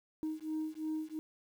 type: beating tone pair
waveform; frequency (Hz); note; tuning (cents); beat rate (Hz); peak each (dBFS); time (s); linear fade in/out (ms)
sine; 311.1 / 314; D#4 / D#4; 0 / +16; 2.9; -37 / -37; 0.23-1.19; 0
effects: tanh soft clip ceiling -31 dBFS + 10-bit